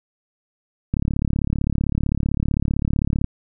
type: click train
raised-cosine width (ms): 5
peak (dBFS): -8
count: 83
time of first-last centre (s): 0.94-3.243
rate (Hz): 35.6
effects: none